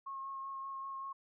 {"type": "tone with vibrato", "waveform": "sine", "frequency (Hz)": 1083, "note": "C#6", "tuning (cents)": -41, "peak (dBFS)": -40, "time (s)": [0.06, 1.13], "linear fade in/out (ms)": 10, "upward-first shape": "sine", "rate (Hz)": 5.2, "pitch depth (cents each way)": 13, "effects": []}